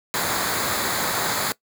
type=noise with comb filter; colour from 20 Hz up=pink; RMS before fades=-24 dBFS; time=0.14-1.52 s; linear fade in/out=0 ms; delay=0.35 ms; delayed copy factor=-0.6; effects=noise-tail reverb RT60 0.1 s tail -20 dB re dry + high-pass 100 Hz 12 dB/octave